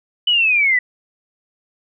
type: linear sweep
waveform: sine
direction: down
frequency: 3000 to 1938 Hz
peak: -12 dBFS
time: 0.27-0.79 s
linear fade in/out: 5 ms
effects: none